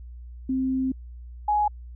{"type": "tone pair in turn", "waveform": "sine", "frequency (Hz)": [261.6, 836.8], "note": ["C4", "G#5"], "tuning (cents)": [0, 13], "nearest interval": "octave + minor sixth", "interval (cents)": 2013, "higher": "second", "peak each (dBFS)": [-22, -19], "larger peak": "second", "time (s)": [[0.49, 0.92], [1.48, 1.68]], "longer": "first", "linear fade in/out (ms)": 5, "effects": ["added 60 Hz sine -38 dBFS peak until 1.95 s"]}